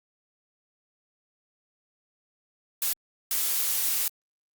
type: noise bursts at uneven times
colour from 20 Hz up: blue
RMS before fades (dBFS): -26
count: 2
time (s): 2.82-2.93 / 3.31-4.08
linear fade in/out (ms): 2
effects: Opus 48 kbps